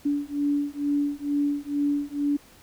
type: beating tone pair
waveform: sine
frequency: 287 / 289.2 Hz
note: D4 / D4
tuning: -40 / -27 cents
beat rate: 2.2 Hz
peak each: -26 dBFS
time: 0.05-2.37 s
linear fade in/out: 10 ms
effects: pink hiss -53 dBFS RMS until 2.62 s